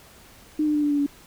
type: tone with pitch steps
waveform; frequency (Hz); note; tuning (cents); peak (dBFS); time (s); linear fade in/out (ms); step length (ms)
sine; 304.6 / 300.6 / 296.6 / 292.7 / 288.8 / 285; D#4 / D4 / D4 / D4 / D4 / C#4; -37 / +40 / +17 / -6 / -29 / +48; -19; 0.59-1.064; 5; 79
effects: pink hiss -50 dBFS RMS until 1.26 s